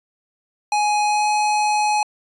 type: tone with pitch glide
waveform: square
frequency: 836 to 842.3 Hz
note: G#5 to G#5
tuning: +11 to +24 cents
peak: -17 dBFS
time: 0.72-2.03 s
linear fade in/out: 2 ms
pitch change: +13 cents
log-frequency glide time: 1.05-1.27 s
effects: resampled to 22050 Hz